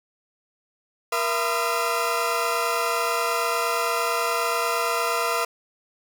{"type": "tone cluster", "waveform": "35% pulse", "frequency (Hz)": [472.9, 670, 1014, 1225, 1369], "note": ["A#4", "E5", "B5", "D#6", "F6"], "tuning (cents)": [25, 28, 45, -27, -35], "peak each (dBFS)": -27, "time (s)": [1.12, 5.45], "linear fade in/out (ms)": 5, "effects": []}